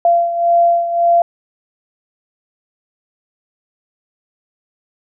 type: beating tone pair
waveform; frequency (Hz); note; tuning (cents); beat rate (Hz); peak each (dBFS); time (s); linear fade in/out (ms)
sine; 686 / 687.8; F5 / F5; -31 / -27; 1.8; -11 / -17; 0.05-1.22; 2
effects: none